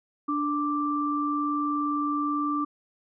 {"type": "tone pair together", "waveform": "sine", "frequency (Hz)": [293.7, 1174.8], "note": ["D4", "D6"], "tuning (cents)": [0, 0], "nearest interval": "2 octaves", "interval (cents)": 2400, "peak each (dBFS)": -27, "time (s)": [0.28, 2.65], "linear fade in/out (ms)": 10, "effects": []}